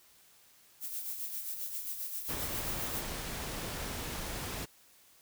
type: noise with tremolo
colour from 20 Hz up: violet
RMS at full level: -37 dBFS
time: 0.8-3.04 s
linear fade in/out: 50 ms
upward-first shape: sine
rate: 7.5 Hz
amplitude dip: 50%
type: noise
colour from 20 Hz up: pink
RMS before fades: -39 dBFS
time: 2.28-4.66 s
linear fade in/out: 20 ms
effects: white hiss -62 dBFS RMS until 5.21 s